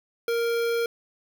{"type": "tone with notch filter", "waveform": "square", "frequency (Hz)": 466.2, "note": "A#4", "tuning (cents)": 0, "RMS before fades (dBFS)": -25, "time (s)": [0.28, 0.86], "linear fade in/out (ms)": 2, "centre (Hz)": 7800, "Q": 1.3, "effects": []}